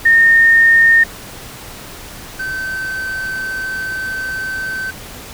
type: tone pair in turn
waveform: sine / triangle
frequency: 1831 / 1539.7 Hz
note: A#6 / G6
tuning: -32 / -32 cents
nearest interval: minor third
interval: 300 cents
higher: first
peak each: -6 / -18 dBFS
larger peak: first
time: 0.05-1.04 / 2.39-4.91 s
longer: second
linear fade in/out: 10 ms
effects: pink hiss -33 dBFS RMS until 5.33 s